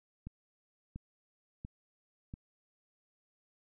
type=click train; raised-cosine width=5 ms; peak=-30 dBFS; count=4; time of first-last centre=0.27-2.339 s; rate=1.45 Hz; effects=none